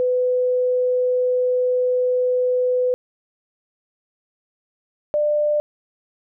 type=tone pair in turn; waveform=sine; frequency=501 / 595.8 Hz; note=B4 / D5; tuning=+25 / +25 cents; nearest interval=minor third; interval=300 cents; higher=second; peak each=-16 dBFS; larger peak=neither; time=0-2.94 / 5.14-5.6 s; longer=first; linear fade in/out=0 ms; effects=none